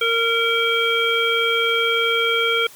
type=harmonic tone; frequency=460.8 Hz; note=A#4; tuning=20 cents flat; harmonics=1 / 3 / 5 / 7; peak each=-22 / -22 / -22 / -22 dBFS; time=0.01-2.67 s; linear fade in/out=5 ms; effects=white hiss -44 dBFS RMS until 2.75 s